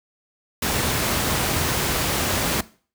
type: noise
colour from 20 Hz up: pink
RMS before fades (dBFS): -22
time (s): 0.62-2.61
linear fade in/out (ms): 5
effects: noise-tail reverb RT60 0.4 s tail -19 dB re dry + high-pass 60 Hz 12 dB/octave